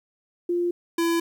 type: tone pair in turn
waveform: sine / square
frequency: 349.2 / 335.9 Hz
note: F4 / E4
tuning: 0 / +33 cents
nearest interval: minor second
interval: 67 cents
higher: first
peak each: -21 dBFS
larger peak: neither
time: 0.49-0.71 / 0.98-1.2 s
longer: neither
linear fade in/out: 5 ms
effects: 10-bit